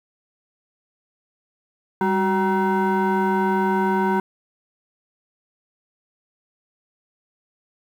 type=tone with frequency modulation; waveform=sine; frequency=374 Hz; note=F#4; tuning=19 cents sharp; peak=-16 dBFS; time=2.01-4.2 s; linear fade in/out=2 ms; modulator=571 Hz; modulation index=1.5; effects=tanh soft clip ceiling -13 dBFS + 8-bit

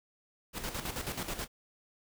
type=noise with tremolo; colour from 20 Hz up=pink; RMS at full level=-36 dBFS; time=0.53-1.48 s; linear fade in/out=50 ms; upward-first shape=square; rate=9.3 Hz; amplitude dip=60%; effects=none

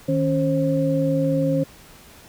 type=tone cluster; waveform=sine; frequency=156.2 / 275.5 / 533 Hz; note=D#3 / C#4 / C5; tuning=+7 / -11 / +32 cents; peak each=-22 dBFS; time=0.08-1.64 s; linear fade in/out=10 ms; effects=pink hiss -47 dBFS RMS until 2.28 s

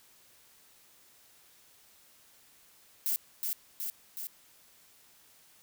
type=noise with echo; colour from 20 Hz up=violet; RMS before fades=-30 dBFS; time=3.06-3.16 s; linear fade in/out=0 ms; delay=370 ms; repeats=3; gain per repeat=-3 dB; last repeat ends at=4.27 s; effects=white hiss -61 dBFS RMS until 5.62 s

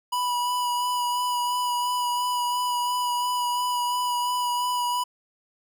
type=tone with vibrato; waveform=square; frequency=981 Hz; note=B5; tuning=12 cents flat; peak=-24 dBFS; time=0.12-5.04 s; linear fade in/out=10 ms; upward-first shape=sine; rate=2.9 Hz; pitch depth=17 cents each way; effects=none

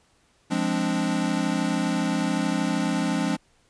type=chord; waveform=square; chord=D half-diminished seventh; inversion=first; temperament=equal; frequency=174.61 / 207.7 / 261.6 / 293.7 Hz; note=F3 / Ab3 / C4 / D4; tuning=0 / 0 / 0 / 0 cents; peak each=-29 dBFS; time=0.5-3.37 s; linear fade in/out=20 ms; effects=pink hiss -63 dBFS RMS until 3.69 s + resampled to 22050 Hz

